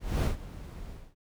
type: noise with ADSR envelope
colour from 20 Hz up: brown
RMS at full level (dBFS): -24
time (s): 0-1.15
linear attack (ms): 240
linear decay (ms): 120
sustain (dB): -18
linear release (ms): 250
effects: none